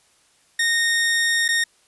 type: tone with dropouts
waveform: sawtooth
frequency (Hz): 1849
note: A#6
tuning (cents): -15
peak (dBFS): -14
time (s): 0.59-1.64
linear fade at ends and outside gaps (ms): 5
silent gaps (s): 1.481-1.487
effects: white hiss -59 dBFS RMS until 1.87 s + resampled to 24000 Hz